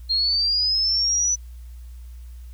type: linear sweep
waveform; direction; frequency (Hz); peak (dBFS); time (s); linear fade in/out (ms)
sine; up; 4191 to 5990; -18; 0.09-1.36; 20
effects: added 60 Hz sine -36 dBFS peak until 2.53 s + white hiss -59 dBFS RMS until 2.53 s